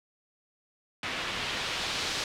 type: noise with low-pass filter sweep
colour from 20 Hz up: white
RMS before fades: -33 dBFS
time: 1.03-2.24 s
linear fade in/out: 2 ms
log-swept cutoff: 2700 to 4600 Hz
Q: 1.2
effects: none